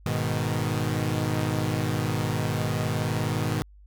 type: chord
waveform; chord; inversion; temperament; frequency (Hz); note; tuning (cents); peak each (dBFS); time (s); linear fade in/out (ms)
sawtooth; G# minor; none; equal; 103.83 / 123.47 / 155.56; G#2 / B2 / D#3; 0 / 0 / 0; -25; 0.06-3.62; 0
effects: added 50 Hz sine -48 dBFS peak until 3.86 s